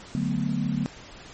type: chord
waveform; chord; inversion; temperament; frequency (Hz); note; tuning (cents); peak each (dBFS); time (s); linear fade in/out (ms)
sine; B minor seventh; first; equal with one note detuned; 146.83 / 185 / 220 / 245.4; D3 / F#3 / A3 / B3; 0 / 0 / 0 / -11; -29; 0.15-0.86; 0
effects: pink hiss -45 dBFS RMS until 1.33 s + MP3 32 kbps